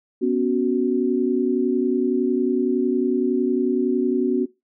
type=chord; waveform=sine; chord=B suspended second; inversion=none; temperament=just; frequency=246.9 / 277.8 / 370.4 Hz; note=B3 / C#4 / F#4; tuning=0 / +4 / +2 cents; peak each=-22 / -23 / -20 dBFS; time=0.21-4.46 s; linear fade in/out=20 ms; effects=noise-tail reverb RT60 0.2 s tail -17 dB re dry